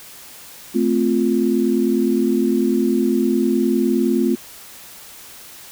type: chord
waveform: sine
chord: F major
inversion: first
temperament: equal with one note detuned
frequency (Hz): 220 / 259.7 / 349.2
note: A3 / C4 / F4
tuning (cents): 0 / -13 / 0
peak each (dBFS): -19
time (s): 0.74-4.36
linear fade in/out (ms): 20
effects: white hiss -40 dBFS RMS until 5.71 s